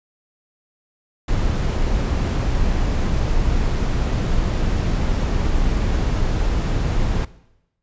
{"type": "noise", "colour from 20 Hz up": "brown", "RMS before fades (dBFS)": -19, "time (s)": [1.28, 7.25], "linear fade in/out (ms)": 5, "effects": ["noise-tail reverb RT60 0.9 s tail -19 dB re dry", "resampled to 16000 Hz"]}